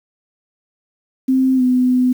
sine tone with pitch glide, 261.6 to 252.1 Hz, C4 to B3, 0 to +36 cents, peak -11 dBFS, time 1.28-2.13 s, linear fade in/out 10 ms, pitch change -64 cents, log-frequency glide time 1.56-1.62 s, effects 7-bit

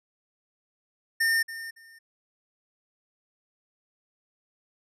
square tone with echo, 1814 Hz, A#6, 48 cents flat, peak -22 dBFS, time 1.2-1.43 s, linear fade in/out 10 ms, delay 280 ms, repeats 2, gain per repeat -14 dB, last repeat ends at 1.99 s, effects resampled to 32000 Hz

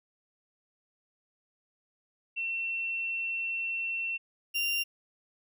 sine / 35% pulse tone pair in turn, 2705 / 2779 Hz, E7 / F7, +44 / -9 cents, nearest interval unison, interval 47 cents, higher second, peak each -30 / -26 dBFS, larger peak second, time 2.36-4.18 / 4.54-4.84 s, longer first, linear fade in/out 20 ms, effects none

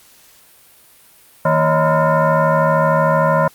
sine tone with frequency modulation, 233.1 Hz, A#3, in tune, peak -11 dBFS, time 1.45-3.48 s, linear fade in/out 5 ms, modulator 393 Hz, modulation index 2.7, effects white hiss -48 dBFS RMS until 3.54 s + Opus 48 kbps

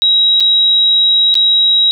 sine tone with dropouts, 3839 Hz, B7, 50 cents flat, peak -7 dBFS, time 0.02-1.91 s, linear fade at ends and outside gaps 0 ms, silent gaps 0.4-0.405 / 1.342-1.353 s, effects none

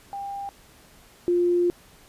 sine tone pair in turn, 797 / 351.1 Hz, G5 / F4, +28 / +9 cents, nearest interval octave + major second, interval 1419 cents, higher first, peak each -30 / -18 dBFS, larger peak second, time 0.13-0.49 / 1.28-1.7 s, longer second, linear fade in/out 0 ms, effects pink hiss -53 dBFS RMS until 2.08 s + resampled to 32000 Hz

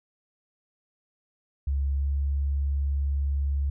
sine tone with pitch glide, 69.3 to 69.98 Hz, C#2 to C#2, 0 to +17 cents, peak -23 dBFS, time 1.67-3.7 s, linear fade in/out 5 ms, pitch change +17 cents, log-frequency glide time 1.97-2.06 s, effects none

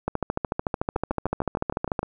two click trains, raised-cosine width 1 ms, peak -10 / -15 dBFS, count 27 / 8, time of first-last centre 0.08-1.992 / 0.96-2.03 s, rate 13.6 / 6.54 Hz, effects none

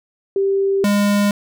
sine / square tone pair in turn, 392 / 204 Hz, G4 / G#3, 0 / -31 cents, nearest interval major seventh, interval 1131 cents, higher first, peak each -14 dBFS, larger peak neither, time 0.36-0.84 / 0.84-1.31 s, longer first, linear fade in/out 2 ms, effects none

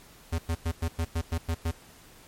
square tone bursts, 82.7 Hz, E2, 6 cents sharp, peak -26 dBFS, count 9, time 0.32-1.714 s, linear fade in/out 10 ms, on 66 ms, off 100 ms, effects pink hiss -53 dBFS RMS until 2.27 s + MP3 64 kbps

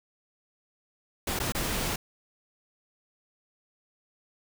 pink noise with dropouts, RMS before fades -30 dBFS, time 1.27-1.96 s, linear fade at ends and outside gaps 5 ms, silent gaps 1.391-1.399 / 1.522-1.548 s, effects none

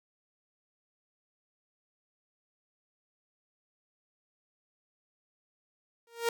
sawtooth tone with exponential growth, 466.2 Hz, A#4, in tune, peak -20 dBFS, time 6.07-6.29 s, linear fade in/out 2 ms, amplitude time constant 46 ms, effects none

